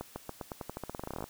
accelerating click train, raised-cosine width 1 ms, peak -23 dBFS, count 21, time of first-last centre 0.01-1.241 s, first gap 150 ms, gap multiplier 0.89, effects white hiss -55 dBFS RMS until 1.29 s

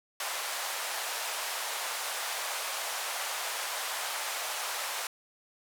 pink band-pass noise, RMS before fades -35 dBFS, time 0.2-5.07 s, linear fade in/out 2 ms, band 650 to 14000 Hz, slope 24 dB/octave, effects none

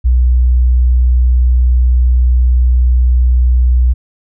sine tone, 61.74 Hz, B1, in tune, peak -6 dBFS, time 0.04-3.94 s, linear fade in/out 20 ms, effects none

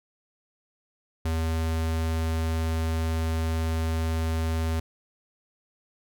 square tone, 81 Hz, E2, 30 cents flat, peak -25 dBFS, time 1.25-4.8 s, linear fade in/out 5 ms, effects none

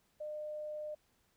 sine tone, 605 Hz, D#5, 49 cents flat, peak -39 dBFS, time 0.2-0.95 s, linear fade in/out 10 ms, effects pink hiss -74 dBFS RMS until 1.36 s

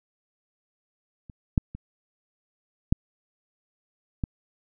clicks, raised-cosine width 5 ms, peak -30 / -7 / -24 / -6 / -14 dBFS, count 5, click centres 1.298 / 1.578 / 1.75 / 2.925 / 4.238 s, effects none

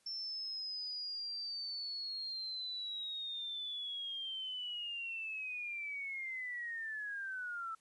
sine linear sweep, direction down, 5390 to 1311 Hz, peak -39 dBFS, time 0.06-7.75 s, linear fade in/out 5 ms, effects white hiss -72 dBFS RMS until 7.8 s + resampled to 24000 Hz

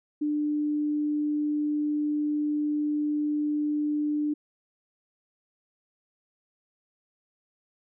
sine tone, 297.8 Hz, D4, 24 cents sharp, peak -24 dBFS, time 0.21-4.34 s, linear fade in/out 10 ms, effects none

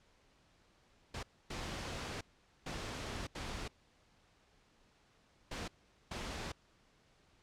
pink noise bursts at uneven times, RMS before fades -42 dBFS, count 6, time 1.14-1.23 / 1.5-2.21 / 2.66-3.27 / 3.35-3.68 / 5.51-5.68 / 6.11-6.52 s, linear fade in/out 5 ms, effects pink hiss -69 dBFS RMS until 7.42 s + low-pass 6000 Hz 12 dB/octave

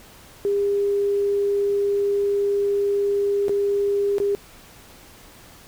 sine tone with dropouts, 403.1 Hz, G4, 48 cents sharp, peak -18 dBFS, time 0.45-4.35 s, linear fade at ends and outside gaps 0 ms, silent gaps 3.483-3.494 / 4.183-4.201 s, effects pink hiss -47 dBFS RMS until 5.67 s

